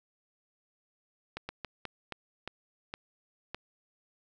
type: slowing click train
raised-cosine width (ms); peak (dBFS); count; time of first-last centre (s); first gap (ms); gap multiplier
0.3; -21; 8; 1.37-3.546; 120; 1.31
effects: none